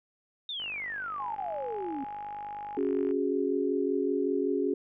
sine exponential sweep, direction down, 3729 to 261.6 Hz, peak -33 dBFS, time 0.49-2.04 s, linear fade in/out 2 ms
click train, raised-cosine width 0.5 ms, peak -33 dBFS, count 126, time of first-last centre 0.6-3.11 s, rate 49.8 Hz
sine tone, 830.6 Hz, G#5, in tune, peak -36 dBFS, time 1.19-2.78 s, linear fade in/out 10 ms
sine chord, C# suspended fourth, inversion none, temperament equal, 277.2 / 370 / 415.3 Hz, C#4 / F#4 / G#4, 0 / 0 / 0 cents, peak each -30 dBFS, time 2.77-4.74 s, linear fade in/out 5 ms
effects none

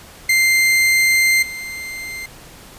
40% pulse tone with level steps, 2091 Hz, C7, 2 cents flat, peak -11 / -26 dBFS, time 0.29-2.26 s, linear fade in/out 5 ms, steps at 1.42 s, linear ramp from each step 10 ms, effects pink hiss -41 dBFS RMS until 2.78 s + resampled to 32000 Hz

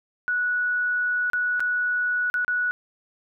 sine tone with dropouts, 1470 Hz, F#6, 12 cents flat, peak -21 dBFS, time 0.28-2.71 s, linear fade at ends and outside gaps 0 ms, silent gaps 1.3-1.333 / 1.596-1.604 / 2.3-2.341 / 2.447-2.48 s, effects none

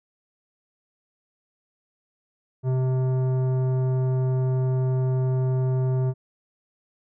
sine tone with tanh clipping, 129.4 Hz, C3, 19 cents flat, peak -22 dBFS, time 2.63-6.14 s, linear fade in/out 50 ms, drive 13 dB, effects none

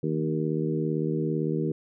harmonic tone with a mistuned harmonic, 77.78 Hz, D#2, in tune, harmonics 2 / 3 / 4 / 5 / 6, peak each -28 / -33 / -31 / -31 / -34 dBFS, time 0.03-1.72 s, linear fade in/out 5 ms, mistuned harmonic 2, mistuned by +23 cents, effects none

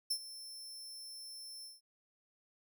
sawtooth tone with ADSR envelope, 5340 Hz, E8, 22 cents sharp, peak -28 dBFS, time 0.1-1.81 s, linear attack 10 ms, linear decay 69 ms, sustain -16 dB, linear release 170 ms, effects none

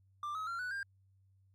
triangle tone with pitch steps, 1184 / 1276.3 / 1375.9 / 1483.2 / 1598.8 Hz, D6 / D#6 / F6 / F#6 / G6, +14 / +44 / -26 / +4 / +34 cents, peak -35 dBFS, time 0.23-0.83 s, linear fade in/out 2 ms, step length 120 ms, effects added 96 Hz sine -65 dBFS peak until 1.54 s + Opus 48 kbps

